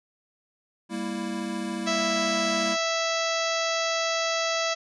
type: chord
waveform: square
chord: E diminished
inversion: first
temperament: equal with one note detuned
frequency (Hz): 198.96 / 233.1 / 329.6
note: G3 / Bb3 / E4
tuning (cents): +26 / 0 / 0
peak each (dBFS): -34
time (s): 0.89-2.77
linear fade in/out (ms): 50
type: harmonic tone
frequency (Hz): 659.3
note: E5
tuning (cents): 0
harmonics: 1 / 2 / 3 / 4 / 5 / 6 / 7 / 8 / 9 / 10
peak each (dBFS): -28 / -31 / -33 / -34 / -35 / -36 / -36 / -37 / -38 / -38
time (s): 1.86-4.75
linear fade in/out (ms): 20
effects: resampled to 24000 Hz